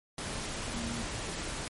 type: tone in noise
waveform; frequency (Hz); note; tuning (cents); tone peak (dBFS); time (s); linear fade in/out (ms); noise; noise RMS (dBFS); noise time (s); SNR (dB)
sine; 233.1; A#3; 0; -37; 0.74-1.02; 2; pink; -37; 0.18-1.68; -3
effects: MP3 48 kbps